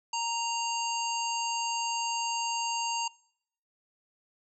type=harmonic tone; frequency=930 Hz; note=A#5; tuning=4 cents flat; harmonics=1 / 3 / 5 / 7 / 8; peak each=-31 / -36 / -38 / -39 / -40 dBFS; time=0.13-3.08 s; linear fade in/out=5 ms; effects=noise-tail reverb RT60 0.7 s tail -25 dB re dry